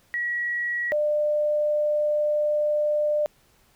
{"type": "tone pair in turn", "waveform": "sine", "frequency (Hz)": [1919, 598], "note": ["A#6", "D5"], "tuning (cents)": [50, 31], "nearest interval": "octave + minor sixth", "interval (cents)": 2019, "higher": "first", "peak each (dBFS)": [-24, -20], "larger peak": "second", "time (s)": [[0.14, 0.92], [0.92, 3.26]], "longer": "second", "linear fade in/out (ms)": 0, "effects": ["pink hiss -61 dBFS RMS until 3.75 s"]}